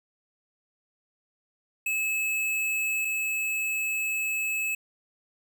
square tone pair in turn, 2594 / 2594 Hz, E7 / E7, -28 / -28 cents, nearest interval unison, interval 0 cents, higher neither, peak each -26 / -27 dBFS, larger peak first, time 1.86-3.05 / 3.05-4.75 s, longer second, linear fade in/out 5 ms, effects none

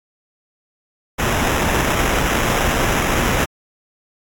pink noise with sample-and-hold, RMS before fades -18 dBFS, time 1.18-3.46 s, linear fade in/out 20 ms, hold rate 4410 Hz, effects AAC 64 kbps

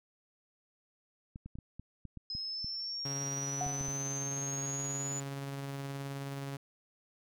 clicks, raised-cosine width 5 ms, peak -32 dBFS, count 12, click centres 1.359 / 1.46 / 1.555 / 1.587 / 1.796 / 2.053 / 2.173 / 2.351 / 2.645 / 3.665 / 3.81 / 3.884 s
sine linear sweep, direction up, 5090 to 6960 Hz, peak -36 dBFS, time 2.3-5.2 s, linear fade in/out 2 ms
sawtooth tone with tremolo, 138.59 Hz, C#3, in tune, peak -33 dBFS, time 3.05-6.57 s, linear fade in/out 5 ms, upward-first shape triangle, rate 19 Hz, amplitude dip 25%
sine tone with exponential decay, 727 Hz, F#5, 31 cents flat, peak -31 dBFS, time 3.61-3.93 s, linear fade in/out 0 ms, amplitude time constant 68 ms
effects none

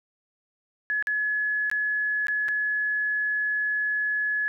sine tone with dropouts, 1700 Hz, G#6, 40 cents sharp, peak -23 dBFS, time 0.9-4.48 s, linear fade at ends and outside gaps 0 ms, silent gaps 1.025-1.071 / 1.699-1.714 / 2.269-2.283 / 2.483-2.487 s, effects none

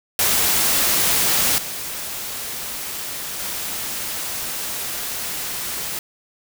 white noise with level steps, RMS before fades -18 / -29 / -27 dBFS, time 0.19-5.99 s, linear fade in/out 2 ms, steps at 1.58 / 3.39 s, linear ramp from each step 2 ms, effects none

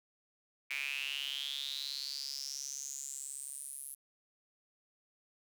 square tone with high-pass filter sweep, 69.3 Hz, C#2, in tune, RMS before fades -41 dBFS, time 0.7-3.95 s, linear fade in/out 10 ms, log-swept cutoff 2300 to 11000 Hz, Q 9.1, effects none

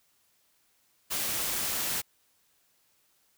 white noise, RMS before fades -31 dBFS, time 1.1-2.02 s, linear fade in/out 20 ms, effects white hiss -69 dBFS RMS until 3.37 s

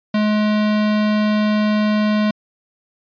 square tone, 211.8 Hz, G#3, 34 cents sharp, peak -15 dBFS, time 0.14-2.31 s, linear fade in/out 5 ms, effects resampled to 11025 Hz

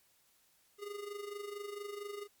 square tone with amplitude modulation, 409.4 Hz, G#4, 25 cents flat, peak -39 dBFS, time 0.78-2.28 s, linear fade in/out 50 ms, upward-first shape sine, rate 24.4 Hz, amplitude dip 65%, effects white hiss -70 dBFS RMS until 2.4 s + MP3 96 kbps

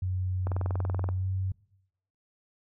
sine tone with pitch glide, 92.3 to 94.62 Hz, F#2 to F#2, -4 to +39 cents, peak -27 dBFS, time 0.02-1.52 s, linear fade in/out 5 ms, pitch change +43 cents, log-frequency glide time 1.13-1.27 s
click train, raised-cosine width 1 ms, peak -21 dBFS, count 14, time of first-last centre 0.47-1.089 s, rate 21 Hz
effects noise-tail reverb RT60 0.8 s tail -22 dB re dry

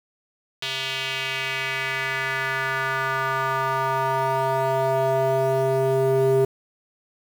square tone with band-pass filter sweep, 133.2 Hz, C3, 31 cents sharp, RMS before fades -23 dBFS, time 0.62-6.45 s, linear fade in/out 5 ms, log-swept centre 3300 to 420 Hz, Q 2.6, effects 7-bit

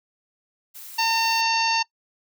blue noise, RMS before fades -40 dBFS, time 0.74-1.42 s, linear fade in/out 20 ms
harmonic tone, 907 Hz, A#5, 48 cents flat, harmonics 1 / 2 / 3 / 4 / 5 / 6 / 7, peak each -22 / -31 / -25 / -37 / -26 / -32 / -35 dBFS, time 0.98-1.83 s, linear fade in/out 10 ms
effects noise-tail reverb RT60 0.1 s tail -23 dB re dry

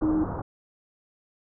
pink low-pass noise, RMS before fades -32 dBFS, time 0.01-0.42 s, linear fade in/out 10 ms, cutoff 1300 Hz, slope 48 dB/octave
sine tone, 311.1 Hz, D#4, in tune, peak -21 dBFS, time 0.02-0.24 s, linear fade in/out 5 ms
effects none

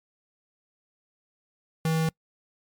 square tone, 160.8 Hz, E3, 43 cents flat, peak -23 dBFS, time 1.85-2.09 s, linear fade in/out 2 ms, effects noise-tail reverb RT60 0.1 s tail -26 dB re dry + MP3 96 kbps

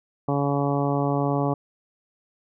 harmonic tone, 141.5 Hz, C#3, 36 cents sharp, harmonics 1 / 2 / 3 / 4 / 5 / 6 / 7 / 8, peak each -25 / -26 / -29 / -30 / -30 / -32 / -36 / -34 dBFS, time 0.28-1.54 s, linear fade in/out 5 ms, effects none

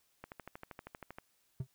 click train, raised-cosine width 0.5 ms, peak -30 dBFS, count 13, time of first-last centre 0.24-1.185 s, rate 12.7 Hz
triangle tone with exponential decay, 130 Hz, C3, 11 cents flat, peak -29 dBFS, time 1.6-1.67 s, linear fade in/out 5 ms, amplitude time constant 15 ms
effects white hiss -74 dBFS RMS until 1.74 s

